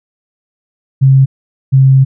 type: tone pair in turn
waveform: sine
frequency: 134.3 / 133.67 Hz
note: C3 / C3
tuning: +46 / +37 cents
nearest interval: unison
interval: 9 cents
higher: first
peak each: -3 dBFS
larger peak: neither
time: 1.01-1.26 / 1.72-2.05 s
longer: second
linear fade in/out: 20 ms
effects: none